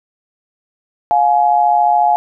sine tone pair together, 708.9 / 843 Hz, F5 / G#5, +26 / +26 cents, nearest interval minor third, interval 300 cents, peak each -12 dBFS, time 1.11-2.16 s, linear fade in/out 0 ms, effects none

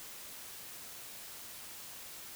silence, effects white hiss -48 dBFS RMS until 2.35 s

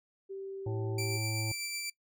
sine tone, 388.8 Hz, G4, 14 cents flat, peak -38 dBFS, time 0.29-1.18 s, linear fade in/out 20 ms
harmonic tone, 110 Hz, A2, in tune, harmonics 1 / 3 / 5 / 7 / 8, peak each -33 / -43 / -47 / -50 / -51 dBFS, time 0.66-1.52 s, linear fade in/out 5 ms
15% pulse tone with tremolo, 2340 Hz, D7, 7 cents flat, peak -28 dBFS, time 0.98-1.9 s, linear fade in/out 5 ms, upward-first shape sine, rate 8 Hz, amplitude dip 25%
effects noise-tail reverb RT60 0.1 s tail -21 dB re dry

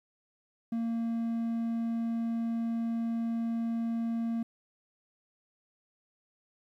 triangle tone, 230 Hz, A#3, 23 cents flat, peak -27 dBFS, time 0.72-4.43 s, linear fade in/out 5 ms, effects 11-bit

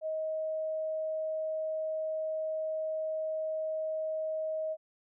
sine tone, 630 Hz, D#5, 21 cents sharp, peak -31 dBFS, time 0.01-4.77 s, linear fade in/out 50 ms, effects none

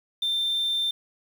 sine tone, 3578 Hz, A7, 28 cents sharp, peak -21 dBFS, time 0.22-0.91 s, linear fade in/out 5 ms, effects tanh soft clip ceiling -21 dBFS + 8-bit

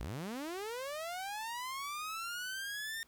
sawtooth linear sweep, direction up, 41.55 to 1831 Hz, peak -35 dBFS, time 0-3.03 s, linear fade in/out 0 ms, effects pink hiss -68 dBFS RMS until 3.07 s

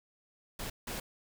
pink noise bursts at uneven times, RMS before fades -39 dBFS, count 2, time 0.59-0.7 / 0.87-1 s, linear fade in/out 5 ms, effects none

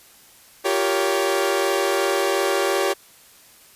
sawtooth chord, G half-diminished seventh, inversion third, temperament equal with one note detuned, 349.2 / 392 / 466.2 / 562.8 Hz, F4 / G4 / Bb4 / Db5, 0 / 0 / 0 / +26 cents, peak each -23 / -18 / -24 / -20 dBFS, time 0.64-2.94 s, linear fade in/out 20 ms, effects white hiss -50 dBFS RMS until 3.75 s + resampled to 32000 Hz

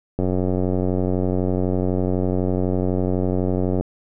click train, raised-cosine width 2 ms, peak -9 dBFS, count 334, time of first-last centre 0.19-3.81 s, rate 92 Hz, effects none

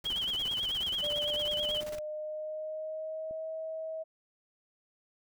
pink noise with tremolo, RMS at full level -44 dBFS, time 0.04-1.99 s, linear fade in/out 5 ms, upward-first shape square, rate 17 Hz, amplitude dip 70%
sine tone with vibrato, 3136 Hz, G7, in tune, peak -30 dBFS, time 0.05-1.81 s, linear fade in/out 10 ms, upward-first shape sine, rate 9.1 Hz, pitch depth 96 cents each way
sine tone with pitch glide, 590 to 639.7 Hz, D5 to D#5, +8 to +48 cents, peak -35 dBFS, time 1.02-4.04 s, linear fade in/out 20 ms, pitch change +140 cents, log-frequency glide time 1.14-3.47 s
click, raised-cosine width 2 ms, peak -38 dBFS, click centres 3.31 s
effects none

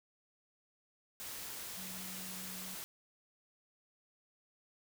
sine tone in noise, 186 Hz, F#3, 9 cents sharp, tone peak -50 dBFS, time 1.77-2.75 s, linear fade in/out 0 ms, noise white, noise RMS -45 dBFS, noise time 1.2-2.84 s, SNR -8 dB, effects none

